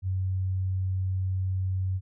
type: tone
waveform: sine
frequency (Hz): 93.9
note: F#2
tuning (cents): +26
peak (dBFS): -25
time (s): 0.02-2.01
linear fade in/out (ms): 50
effects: none